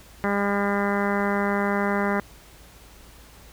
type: harmonic tone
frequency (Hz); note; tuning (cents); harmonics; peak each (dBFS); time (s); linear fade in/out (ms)
201.4; G3; +47; 1 / 2 / 3 / 4 / 5 / 6 / 7 / 8 / 9 / 10; -25 / -28 / -30 / -31 / -32 / -33 / -33 / -34 / -35 / -35; 0.24-2.2; 0
effects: added 55 Hz sine -50 dBFS peak until 3.52 s + pink hiss -50 dBFS RMS until 3.52 s